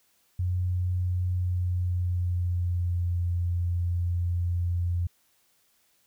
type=tone with pitch glide; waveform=sine; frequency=90.3 to 87.38 Hz; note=F#2 to F2; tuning=-42 to +1 cents; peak=-24 dBFS; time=0.39-5.07 s; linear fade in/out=5 ms; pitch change=-57 cents; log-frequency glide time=1.39-3.18 s; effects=white hiss -67 dBFS RMS until 6.06 s